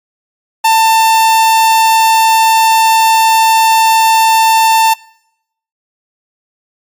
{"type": "tone", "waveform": "45% pulse", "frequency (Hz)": 893, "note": "A5", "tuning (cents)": 25, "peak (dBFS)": -6, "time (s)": [0.64, 4.94], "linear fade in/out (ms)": 10, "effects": ["noise-tail reverb RT60 0.8 s tail -24 dB re dry", "AAC 64 kbps"]}